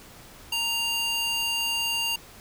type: tone with high-pass filter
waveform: square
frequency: 932.3 Hz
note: A#5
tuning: in tune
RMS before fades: -27 dBFS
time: 0.52-2.16 s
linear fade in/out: 5 ms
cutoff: 2300 Hz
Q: 1.9
effects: pink hiss -48 dBFS RMS until 2.4 s